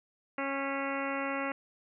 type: harmonic tone with a mistuned harmonic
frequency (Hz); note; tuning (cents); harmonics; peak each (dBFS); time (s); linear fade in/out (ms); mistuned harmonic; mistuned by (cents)
274.6; C#4; -16; 1 / 2 / 3 / 4 / 5 / 6 / 7 / 8 / 9 / 10; -37 / -37 / -41 / -40 / -40 / -45 / -41 / -43 / -46 / -45; 0.38-1.52; 2; 7; +35
effects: none